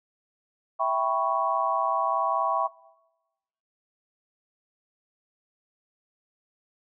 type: chord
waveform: sine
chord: C# half-diminished seventh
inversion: first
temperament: equal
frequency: 659.3 / 784 / 987.8 / 1108.7 Hz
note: E5 / G5 / B5 / C#6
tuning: 0 / 0 / 0 / 0 cents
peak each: -28 / -29 / -29 / -26 dBFS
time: 0.79-2.68 s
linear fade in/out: 20 ms
effects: noise-tail reverb RT60 1.0 s tail -21 dB re dry